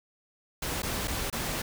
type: noise with dropouts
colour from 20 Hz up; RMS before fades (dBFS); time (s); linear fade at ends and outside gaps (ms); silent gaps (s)
pink; -32; 0.62-1.62; 5; 0.821-0.83 / 1.075-1.079 / 1.301-1.326
effects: none